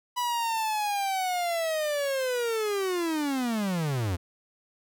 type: linear sweep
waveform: 45% pulse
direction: down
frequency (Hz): 987.8 to 81.7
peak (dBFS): -26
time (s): 0.16-4.17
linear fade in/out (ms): 20
effects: none